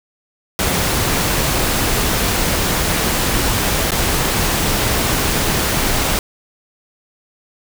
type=noise with dropouts; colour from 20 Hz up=pink; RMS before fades=-17 dBFS; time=0.59-6.19 s; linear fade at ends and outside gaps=1 ms; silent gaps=3.907-3.918 s; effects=none